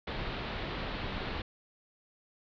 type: low-pass noise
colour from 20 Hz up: pink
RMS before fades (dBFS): -37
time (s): 0.07-1.42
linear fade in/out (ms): 5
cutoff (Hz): 4200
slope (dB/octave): 48
effects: none